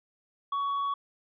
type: tone with tanh clipping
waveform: triangle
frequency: 1122 Hz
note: C#6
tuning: 21 cents sharp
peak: -28 dBFS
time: 0.52-0.94 s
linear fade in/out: 5 ms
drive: 8 dB
effects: resampled to 11025 Hz